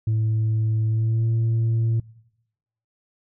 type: tone with pitch glide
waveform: sine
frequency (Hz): 110 to 113.75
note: A2 to A#2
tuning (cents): 0 to -42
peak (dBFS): -16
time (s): 0.07-2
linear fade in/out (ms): 5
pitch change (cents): +58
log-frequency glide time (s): 0.87-1.25
effects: noise-tail reverb RT60 0.9 s tail -24 dB re dry + tanh soft clip ceiling -17 dBFS